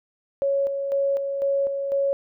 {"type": "tone with tremolo", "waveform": "sine", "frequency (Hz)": 554.4, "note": "C#5", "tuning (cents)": 0, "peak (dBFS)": -19, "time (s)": [0.42, 2.13], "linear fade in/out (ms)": 0, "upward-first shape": "square", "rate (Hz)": 2, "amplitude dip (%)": 45, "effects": []}